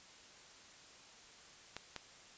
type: clicks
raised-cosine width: 0.2 ms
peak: -25 dBFS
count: 2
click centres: 1.766 / 1.963 s
effects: white hiss -58 dBFS RMS until 2.37 s + resampled to 16000 Hz